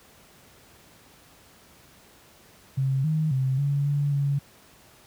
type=tone with pitch steps; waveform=sine; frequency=134.1 / 156.3 / 131.9 / 141.7 / 143.6 / 141 Hz; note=C3 / D#3 / C3 / C#3 / D3 / C#3; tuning=+43 / +8 / +14 / +38 / -39 / +30 cents; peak=-21 dBFS; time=2.77-4.39 s; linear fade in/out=10 ms; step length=270 ms; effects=pink hiss -54 dBFS RMS until 5.06 s + high-pass 60 Hz 12 dB/octave